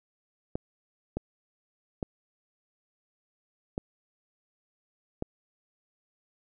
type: clicks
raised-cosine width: 2 ms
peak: -17 dBFS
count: 5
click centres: 0.555 / 1.17 / 2.028 / 3.779 / 5.224 s
effects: none